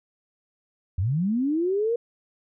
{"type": "linear sweep", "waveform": "sine", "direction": "up", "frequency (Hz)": [80.4, 481], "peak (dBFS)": -21, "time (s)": [0.98, 1.96], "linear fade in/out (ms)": 5, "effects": []}